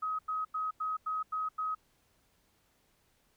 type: tone bursts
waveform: sine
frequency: 1267 Hz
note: D#6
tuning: 31 cents sharp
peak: -31 dBFS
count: 7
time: 0.02-1.75 s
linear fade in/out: 10 ms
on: 170 ms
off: 90 ms
effects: pink hiss -71 dBFS RMS until 3.36 s